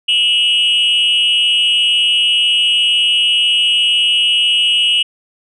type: tone with frequency modulation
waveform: sine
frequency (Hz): 2906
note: F#7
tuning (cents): -32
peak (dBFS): -8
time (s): 0.08-5.03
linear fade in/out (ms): 10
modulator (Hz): 247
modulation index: 0.7
effects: tanh soft clip ceiling -8 dBFS